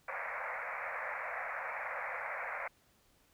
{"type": "band-pass noise", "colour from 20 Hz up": "white", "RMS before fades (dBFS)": -40, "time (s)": [0.08, 2.68], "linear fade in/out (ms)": 5, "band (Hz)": [500, 2300], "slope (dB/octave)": 96, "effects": ["pink hiss -69 dBFS RMS until 3.33 s"]}